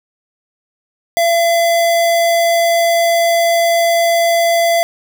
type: tone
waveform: square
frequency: 677 Hz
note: E5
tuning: 46 cents sharp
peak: -11 dBFS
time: 1.17-4.83 s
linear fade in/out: 0 ms
effects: none